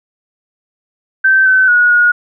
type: tone with pitch steps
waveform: sine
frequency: 1551 / 1525 / 1454 / 1444 Hz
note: G6 / G6 / F#6 / F#6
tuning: -19 / -48 / -31 / -43 cents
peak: -6 dBFS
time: 1.24-2.12 s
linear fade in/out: 10 ms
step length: 220 ms
effects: none